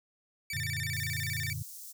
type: tone with vibrato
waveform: sawtooth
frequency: 2031 Hz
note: B6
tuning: 48 cents sharp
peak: -31 dBFS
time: 0.5-1.53 s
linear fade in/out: 2 ms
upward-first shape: square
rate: 15 Hz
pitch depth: 210 cents each way
type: chord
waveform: sine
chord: Gb augmented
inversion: none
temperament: equal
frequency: 92.5 / 116.54 / 146.83 Hz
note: Gb2 / Bb2 / D3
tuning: 0 / 0 / 0 cents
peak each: -39 dBFS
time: 0.53-1.63 s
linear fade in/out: 10 ms
type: high-pass noise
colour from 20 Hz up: white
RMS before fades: -46 dBFS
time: 0.92-1.93 s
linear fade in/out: 20 ms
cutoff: 5400 Hz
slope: 24 dB/octave
effects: none